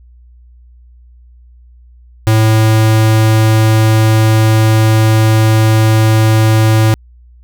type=tone; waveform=square; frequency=110 Hz; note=A2; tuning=in tune; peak=-7 dBFS; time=2.27-6.94 s; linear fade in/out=0 ms; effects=added 60 Hz sine -38 dBFS peak until 7.43 s